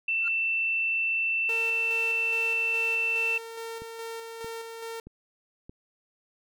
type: tone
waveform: sine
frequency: 2674 Hz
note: E7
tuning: 24 cents sharp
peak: -24 dBFS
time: 0.08-3.38 s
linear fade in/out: 5 ms
type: tone with exponential growth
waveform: triangle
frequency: 1395 Hz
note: F6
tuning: 2 cents flat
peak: -30 dBFS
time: 0.2-0.28 s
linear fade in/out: 1 ms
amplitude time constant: 17 ms
type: tone with tremolo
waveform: sawtooth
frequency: 455.9 Hz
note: A#4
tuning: 39 cents flat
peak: -31 dBFS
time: 1.49-5 s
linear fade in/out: 2 ms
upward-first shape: square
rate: 2.4 Hz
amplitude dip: 35%
type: click train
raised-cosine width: 3 ms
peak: -31 dBFS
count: 4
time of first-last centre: 3.82-5.695 s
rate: 1.6 Hz
effects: none